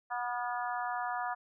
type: harmonic tone with a mistuned harmonic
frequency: 243.9 Hz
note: B3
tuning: 21 cents flat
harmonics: 3 / 4 / 5 / 6 / 7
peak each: -36 / -38 / -40 / -42 / -43 dBFS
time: 0.1-1.35 s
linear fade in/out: 20 ms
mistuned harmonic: 6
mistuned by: -35 cents
effects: none